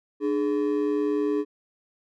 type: ring-modulated tone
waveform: triangle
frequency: 358.3 Hz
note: F4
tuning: 44 cents sharp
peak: -17 dBFS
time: 0.2-1.45 s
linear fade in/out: 50 ms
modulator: 60 Hz
effects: none

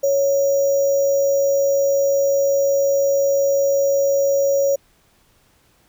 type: tone with sample-and-hold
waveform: sine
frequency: 554.4 Hz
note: C#5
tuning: in tune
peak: -14 dBFS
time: 0.03-4.76 s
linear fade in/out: 10 ms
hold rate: 6300 Hz
effects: pink hiss -58 dBFS RMS until 5.88 s

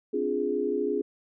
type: chord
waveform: sine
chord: D half-diminished seventh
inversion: third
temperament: equal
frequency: 261.6 / 293.7 / 349.2 / 415.3 Hz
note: C4 / D4 / F4 / Ab4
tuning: 0 / 0 / 0 / 0 cents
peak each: -33 / -33 / -32 / -27 dBFS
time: 0.13-1.02 s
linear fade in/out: 10 ms
effects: none

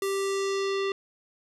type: tone with low-pass filter sweep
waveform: square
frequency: 392 Hz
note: G4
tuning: in tune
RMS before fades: -28 dBFS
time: 0.02-0.92 s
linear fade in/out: 2 ms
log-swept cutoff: 12000 to 3400 Hz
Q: 1.6
effects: none

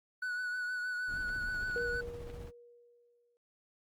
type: tone with vibrato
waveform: triangle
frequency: 1480 Hz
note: F#6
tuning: in tune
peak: -32 dBFS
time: 0.22-2.01 s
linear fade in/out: 5 ms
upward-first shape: triangle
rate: 6.4 Hz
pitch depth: 32 cents each way
type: noise with tremolo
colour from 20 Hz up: brown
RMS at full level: -44 dBFS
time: 1.07-2.52 s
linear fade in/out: 50 ms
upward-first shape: square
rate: 15 Hz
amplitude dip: 30%
type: clicks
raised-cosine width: 0.3 ms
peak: -36 dBFS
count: 4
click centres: 1.291 / 1.713 / 1.779 / 2.3 s
type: tone with exponential decay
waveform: sine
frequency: 477.8 Hz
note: A#4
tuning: 43 cents sharp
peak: -33 dBFS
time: 1.76-3.37 s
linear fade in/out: 0 ms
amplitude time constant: 350 ms
effects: Opus 32 kbps

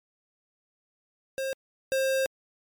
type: tone pair in turn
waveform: square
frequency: 534 / 532 Hz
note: C5 / C5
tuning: +35 / +29 cents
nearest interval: unison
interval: 6 cents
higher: first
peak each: -29 / -24 dBFS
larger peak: second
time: 1.38-1.53 / 1.92-2.26 s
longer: second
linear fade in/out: 0 ms
effects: MP3 96 kbps

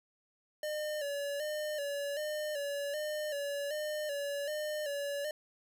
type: tone with vibrato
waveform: square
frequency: 587.3 Hz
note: D5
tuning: in tune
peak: -35 dBFS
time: 0.63-5.31 s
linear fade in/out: 2 ms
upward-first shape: square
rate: 1.3 Hz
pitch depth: 55 cents each way
effects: none

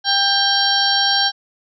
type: harmonic tone with a mistuned harmonic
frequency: 794 Hz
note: G5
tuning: 22 cents sharp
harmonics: 1 / 2 / 4 / 5 / 6 / 7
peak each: -21 / -21 / -21 / -21 / -21 / -21 dBFS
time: 0.04-1.32 s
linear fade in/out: 50 ms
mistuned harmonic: 6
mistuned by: -98 cents
effects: none

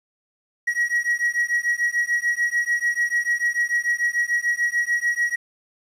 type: beating tone pair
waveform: triangle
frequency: 1906 / 1912.8 Hz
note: A#6 / A#6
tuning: +38 / +44 cents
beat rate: 6.8 Hz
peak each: -21 dBFS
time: 0.67-5.36 s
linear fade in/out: 10 ms
effects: resampled to 32000 Hz + 9-bit

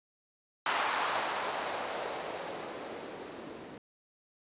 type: noise with low-pass filter sweep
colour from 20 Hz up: violet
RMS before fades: -36 dBFS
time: 0.66-3.78 s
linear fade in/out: 2 ms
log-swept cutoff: 1100 to 300 Hz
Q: 1.4
effects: resampled to 8000 Hz

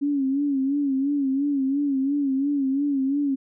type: tone with vibrato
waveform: sine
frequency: 277.2 Hz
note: C#4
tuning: in tune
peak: -20 dBFS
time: 0.01-3.36 s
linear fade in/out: 20 ms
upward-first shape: sine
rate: 2.9 Hz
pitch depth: 80 cents each way
effects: none

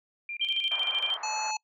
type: tone bursts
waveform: sine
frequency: 2388 Hz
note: D7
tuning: 28 cents sharp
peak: -33 dBFS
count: 8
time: 0.29-1.104 s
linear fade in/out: 2 ms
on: 79 ms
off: 26 ms
type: tone with tremolo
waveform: sine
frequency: 3143 Hz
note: G7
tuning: 4 cents sharp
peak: -24 dBFS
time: 0.41-1.17 s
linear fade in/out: 5 ms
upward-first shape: square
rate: 13 Hz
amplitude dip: 60%
type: band-pass noise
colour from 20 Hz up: pink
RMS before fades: -42 dBFS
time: 0.71-1.51 s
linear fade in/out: 2 ms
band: 680 to 1600 Hz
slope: 24 dB/octave
type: harmonic tone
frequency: 862 Hz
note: A5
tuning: 36 cents flat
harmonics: 1 / 3 / 5 / 7 / 8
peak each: -31 / -36 / -38 / -39 / -40 dBFS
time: 1.23-1.57 s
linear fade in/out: 5 ms
effects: noise-tail reverb RT60 0.1 s tail -26 dB re dry

